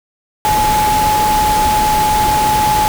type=tone in noise; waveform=sine; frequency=850 Hz; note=G#5; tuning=40 cents sharp; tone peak=-11 dBFS; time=0.45-2.88 s; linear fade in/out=0 ms; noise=pink; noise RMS=-19 dBFS; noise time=0.45-2.88 s; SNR=+5 dB; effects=none